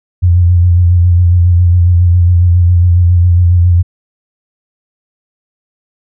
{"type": "tone with vibrato", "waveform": "sine", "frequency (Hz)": 87.8, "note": "F2", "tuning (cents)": 10, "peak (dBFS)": -4, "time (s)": [0.22, 3.83], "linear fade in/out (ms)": 20, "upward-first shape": "sine", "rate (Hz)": 7.3, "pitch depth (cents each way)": 39, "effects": []}